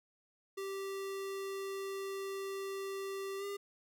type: tone with pitch glide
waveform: square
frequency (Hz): 390.4 to 401.4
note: G4 to G4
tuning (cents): -7 to +41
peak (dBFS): -39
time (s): 0.57-3.57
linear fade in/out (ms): 10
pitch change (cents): +48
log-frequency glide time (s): 3.38-3.44
effects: none